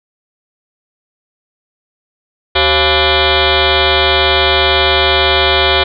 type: tone with frequency modulation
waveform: sine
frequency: 1465 Hz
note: F#6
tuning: 18 cents flat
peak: -8 dBFS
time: 2.55-5.84 s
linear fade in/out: 10 ms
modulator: 308 Hz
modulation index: 7.7
effects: none